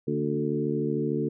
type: harmonic tone with a mistuned harmonic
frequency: 73.42 Hz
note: D2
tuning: in tune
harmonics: 2 / 3 / 4 / 5 / 6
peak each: -31 / -31 / -31 / -31 / -31 dBFS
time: 0.07-1.29 s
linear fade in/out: 10 ms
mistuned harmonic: 3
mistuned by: +37 cents
effects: none